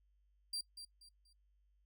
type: tone with echo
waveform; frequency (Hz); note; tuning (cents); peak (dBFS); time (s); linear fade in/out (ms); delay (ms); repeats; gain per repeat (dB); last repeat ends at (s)
35% pulse; 4721; D8; +8; -37; 0.53-0.61; 5; 240; 3; -10; 1.33
effects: noise-tail reverb RT60 0.1 s tail -19 dB re dry + added 50 Hz sine -70 dBFS peak until 1.85 s